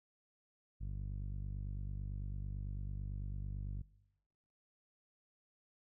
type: tone with low-pass filter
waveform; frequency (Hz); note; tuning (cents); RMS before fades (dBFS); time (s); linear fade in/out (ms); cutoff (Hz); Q
sawtooth; 49; G1; 0; -41; 0.8-3.83; 20; 130; 1.1
effects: noise-tail reverb RT60 1.0 s tail -22 dB re dry

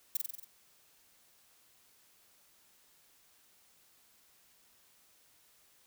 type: noise with echo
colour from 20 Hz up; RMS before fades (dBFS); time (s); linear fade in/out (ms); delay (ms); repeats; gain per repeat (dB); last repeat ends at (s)
violet; -30; 0.15-0.17; 5; 46; 6; -3; 0.446
effects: white hiss -66 dBFS RMS until 5.86 s

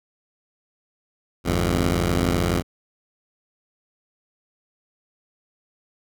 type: tone pair together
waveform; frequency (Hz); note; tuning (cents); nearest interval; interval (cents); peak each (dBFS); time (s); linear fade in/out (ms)
10% pulse; 51.91 / 87.3; G#1 / F2; 0 / 0; major sixth; 900; -15 / -13; 1.44-2.63; 50
effects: none

